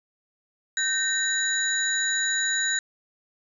sine tone cluster, 1554 / 1840 / 3913 / 6900 Hz, G6 / A#6 / B7 / A8, -16 / -23 / -17 / -35 cents, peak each -28 dBFS, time 0.77-2.79 s, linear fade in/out 2 ms, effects none

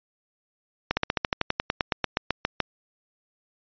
slowing click train, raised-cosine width 0.3 ms, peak -6 dBFS, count 18, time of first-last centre 0.91-2.603 s, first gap 60 ms, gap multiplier 1.06, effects resampled to 11025 Hz

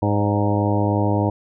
harmonic tone with a mistuned harmonic, 103.3 Hz, G#2, 9 cents flat, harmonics 1 / 2 / 3 / 4 / 5 / 6 / 7 / 8 / 9, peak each -20 / -25 / -23 / -29 / -27 / -28 / -30 / -30 / -28 dBFS, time 0.02-1.3 s, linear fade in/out 5 ms, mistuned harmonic 6, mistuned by -36 cents, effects none

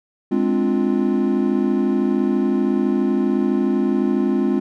triangle chord, D half-diminished seventh, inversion second, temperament equal, 207.7 / 261.6 / 293.7 / 349.2 Hz, Ab3 / C4 / D4 / F4, 0 / 0 / 0 / 0 cents, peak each -19 / -18 / -23 / -20 dBFS, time 0.31-4.6 s, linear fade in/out 10 ms, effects none

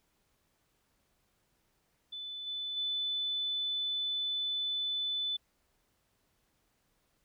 sine tone with level steps, 3500 Hz, A7, 10 cents flat, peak -39 / -35 / -31 dBFS, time 2.12-5.37 s, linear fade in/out 10 ms, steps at 2.46 / 2.76 s, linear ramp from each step 20 ms, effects pink hiss -75 dBFS RMS until 7.24 s

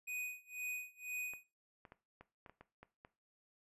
square tone with tremolo, 2489 Hz, D#7, in tune, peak -39 dBFS, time 0.07-1.44 s, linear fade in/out 10 ms, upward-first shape sine, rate 2 Hz, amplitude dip 95%
clicks, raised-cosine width 0.5 ms, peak -39 dBFS, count 9, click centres 1.336 / 1.852 / 1.921 / 2.21 / 2.462 / 2.496 / 2.61 / 2.83 / 3.049 s
effects noise-tail reverb RT60 0.3 s tail -17 dB re dry + resampled to 32000 Hz

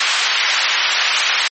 white band-pass noise, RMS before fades -17 dBFS, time 0-1.48 s, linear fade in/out 5 ms, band 1200 to 3600 Hz, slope 12 dB/octave, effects MP3 32 kbps

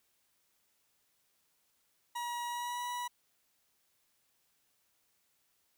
40% pulse tone with pitch glide, 958 to 975.3 Hz, A#5 to B5, +47 to -22 cents, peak -35 dBFS, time 2.15-3.08 s, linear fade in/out 10 ms, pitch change +31 cents, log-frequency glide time 2.47-2.83 s, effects white hiss -75 dBFS RMS until 5.77 s

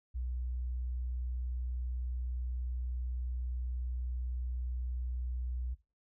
sine tone, 61.74 Hz, B1, in tune, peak -34 dBFS, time 0.14-5.75 s, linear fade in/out 20 ms, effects noise-tail reverb RT60 0.3 s tail -18 dB re dry

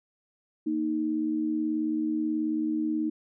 sine tone pair together, 232.6 / 311.1 Hz, A#3 / D#4, -4 / 0 cents, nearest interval perfect fourth, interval 504 cents, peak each -32 / -26 dBFS, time 0.66-3.1 s, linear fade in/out 10 ms, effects none

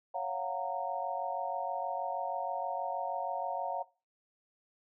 sine chord, Gb major seventh, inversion second, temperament just, 555 / 693.7 / 740 / 925 Hz, Db5 / F5 / Gb5 / Bb5, +2 / -12 / 0 / -14 cents, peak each -40 / -38 / -37 / -39 dBFS, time 0.14-3.83 s, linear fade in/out 10 ms, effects noise-tail reverb RT60 0.3 s tail -19 dB re dry

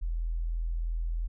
sine tone, 41.5 Hz, E1, 12 cents sharp, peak -28 dBFS, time 0.01-1.28 s, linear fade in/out 20 ms, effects none

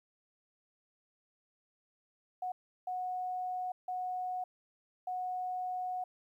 sine tone bursts at uneven times, 733 Hz, F#5, 16 cents flat, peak -34 dBFS, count 4, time 2.42-2.52 / 2.87-3.72 / 3.88-4.44 / 5.07-6.04 s, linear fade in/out 5 ms, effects 12-bit

